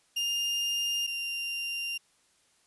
35% pulse tone pair in turn, 2811 / 2784 Hz, F7 / F7, +11 / -6 cents, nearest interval unison, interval 17 cents, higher first, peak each -26 / -30 dBFS, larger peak first, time 0.16-1.07 / 1.07-1.98 s, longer neither, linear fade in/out 10 ms, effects white hiss -67 dBFS RMS until 2.66 s + resampled to 24000 Hz

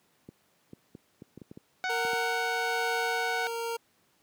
clicks, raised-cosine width 3 ms, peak -29 dBFS, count 10, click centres 0.289 / 0.733 / 0.951 / 1.221 / 1.376 / 1.417 / 1.514 / 1.574 / 2.05 / 2.133 s
harmonic tone, 743 Hz, F#5, 7 cents sharp, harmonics 1 / 2 / 3 / 4 / 5 / 6 / 7 / 8 / 9, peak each -33 / -32 / -36 / -47 / -43 / -45 / -50 / -52 / -53 dBFS, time 1.84-3.47 s, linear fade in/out 0 ms
25% pulse tone with tremolo, 462.7 Hz, A#4, 13 cents flat, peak -27 dBFS, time 1.89-3.77 s, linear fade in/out 10 ms, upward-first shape sine, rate 1.2 Hz, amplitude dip 25%
effects pink hiss -68 dBFS RMS until 4.22 s + high-pass 150 Hz 12 dB/octave

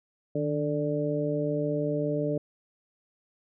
harmonic tone with a mistuned harmonic, 147.2 Hz, D3, 4 cents sharp, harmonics 1 / 2 / 3 / 4, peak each -31 / -31 / -31 / -31 dBFS, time 0.35-2.38 s, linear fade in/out 5 ms, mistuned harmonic 1, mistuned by +62 cents, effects none

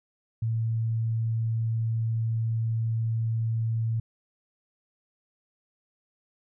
sine tone, 113.2 Hz, A2, 50 cents sharp, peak -24 dBFS, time 0.42-4 s, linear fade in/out 5 ms, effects none

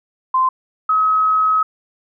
sine tone pair in turn, 1038 / 1276.7 Hz, C6 / D#6, -14 / +44 cents, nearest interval major third, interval 358 cents, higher second, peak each -12 dBFS, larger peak neither, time 0.34-0.49 / 0.89-1.63 s, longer second, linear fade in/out 5 ms, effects none

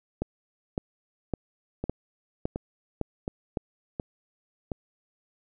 two click trains, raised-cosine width 2 ms, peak -17 / -14 dBFS, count 5 / 7, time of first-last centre 1.84-4.718 / 0.22-3.572 s, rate 1.39 / 1.79 Hz, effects none

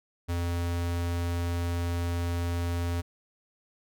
square tone, 86.2 Hz, F2, 22 cents flat, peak -28 dBFS, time 0.28-3.02 s, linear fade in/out 20 ms, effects none

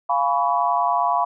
sine chord, C# dominant seventh, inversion first, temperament equal with one note detuned, 698.5 / 830.6 / 987.8 / 1127.5 Hz, E#5 / G#5 / B5 / C#6, 0 / 0 / 0 / +29 cents, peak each -22 / -25 / -21 / -24 dBFS, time 0.09-1.25 s, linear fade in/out 10 ms, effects none

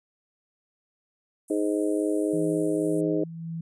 pink high-pass noise, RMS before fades -41 dBFS, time 1.48-3.01 s, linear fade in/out 5 ms, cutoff 9000 Hz, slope 48 dB/octave
harmonic tone, 103.83 Hz, G#2, in tune, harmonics 3 / 4 / 5 / 6, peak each -25 / -28 / -32 / -33 dBFS, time 1.5-3.24 s, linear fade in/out 5 ms
sine tone with tremolo, 164.81 Hz, E3, in tune, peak -30 dBFS, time 2.33-3.61 s, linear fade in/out 5 ms, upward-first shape sine, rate 1.8 Hz, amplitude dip 50%
effects resampled to 22050 Hz

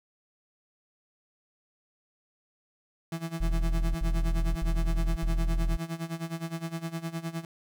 35% pulse tone with tremolo, 165.2 Hz, E3, 4 cents sharp, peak -28 dBFS, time 3.12-7.45 s, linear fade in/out 2 ms, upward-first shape sine, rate 9.7 Hz, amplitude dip 85%
triangle tone bursts, 40.71 Hz, E1, 21 cents flat, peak -22 dBFS, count 4, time 3.4-5.771 s, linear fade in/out 10 ms, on 550 ms, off 57 ms
effects none

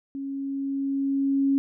sine tone with level ramp, 274.7 Hz, C#4, 16 cents flat, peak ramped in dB -30 to -18 dBFS, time 0.15-1.58 s, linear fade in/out 0 ms, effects none

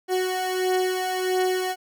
30% pulse beating tone pair, 368.8 / 370.3 Hz, F#4 / F#4, -6 / +1 cents, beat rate 1.5 Hz, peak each -25 / -21 dBFS, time 0.08-1.76 s, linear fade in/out 50 ms, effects none

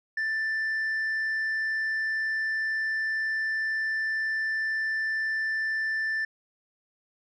sine tone, 1769 Hz, A6, 9 cents sharp, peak -23 dBFS, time 0.17-6.25 s, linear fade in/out 5 ms, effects tanh soft clip ceiling -25 dBFS

